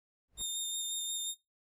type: noise with exponential growth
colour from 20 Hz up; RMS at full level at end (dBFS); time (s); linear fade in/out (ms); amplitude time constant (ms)
brown; -44; 0.28-0.42; 5; 29
type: tone with vibrato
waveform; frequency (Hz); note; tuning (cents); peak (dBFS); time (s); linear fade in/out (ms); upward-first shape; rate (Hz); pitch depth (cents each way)
20% pulse; 3653; A#7; -36; -29; 0.37-1.35; 50; sine; 5.6; 14
effects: noise-tail reverb RT60 0.2 s tail -17 dB re dry